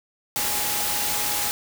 sine tone in noise, 830.6 Hz, G#5, in tune, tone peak -34 dBFS, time 0.36-1.51 s, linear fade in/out 0 ms, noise white, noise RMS -25 dBFS, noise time 0.36-1.51 s, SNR -12 dB, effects none

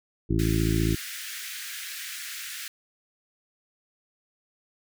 harmonic tone, 55 Hz, A1, in tune, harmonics 1 / 2 / 3 / 4 / 5 / 6 / 7, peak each -27 / -27 / -28 / -37 / -31 / -28 / -35 dBFS, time 0.29-0.96 s, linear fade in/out 20 ms
pink high-pass noise, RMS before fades -37 dBFS, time 0.39-2.68 s, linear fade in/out 2 ms, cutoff 1500 Hz, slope 48 dB/octave
effects none

